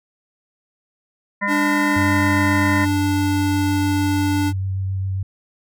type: harmonic tone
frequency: 202.3 Hz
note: G#3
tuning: 45 cents flat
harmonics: 1 / 3 / 5 / 7 / 9 / 10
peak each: -26 / -30 / -24 / -31 / -23 / -26 dBFS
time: 1.41-2.86 s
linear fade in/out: 20 ms
type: tone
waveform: square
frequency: 293 Hz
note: D4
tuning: 4 cents flat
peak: -19 dBFS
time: 1.47-4.53 s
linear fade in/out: 50 ms
type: tone with vibrato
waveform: sine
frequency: 95.6 Hz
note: G2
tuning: 43 cents flat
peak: -20 dBFS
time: 1.96-5.23 s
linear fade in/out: 5 ms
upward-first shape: triangle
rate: 7.5 Hz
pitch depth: 17 cents each way
effects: none